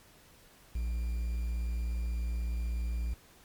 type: tone with quantisation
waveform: triangle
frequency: 58.27 Hz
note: A#1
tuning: in tune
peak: -28 dBFS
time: 0.75-3.14 s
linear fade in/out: 5 ms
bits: 9
effects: pink hiss -59 dBFS RMS until 3.44 s + MP3 96 kbps